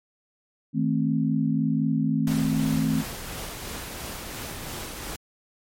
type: chord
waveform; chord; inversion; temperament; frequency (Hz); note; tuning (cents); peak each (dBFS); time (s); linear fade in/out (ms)
sine; A diminished; second; just; 158.4 / 220 / 264; Eb3 / A3 / C4; +31 / 0 / +16; -25; 0.73-3.04; 50
type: noise with tremolo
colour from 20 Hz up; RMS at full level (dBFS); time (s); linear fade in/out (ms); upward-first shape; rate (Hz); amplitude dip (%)
pink; -34; 2.27-5.16; 2; triangle; 2.9; 30
effects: MP3 64 kbps